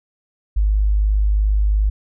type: tone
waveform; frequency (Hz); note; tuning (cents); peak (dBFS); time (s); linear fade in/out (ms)
sine; 51.4; G#1; -17; -13; 0.56-1.9; 10
effects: none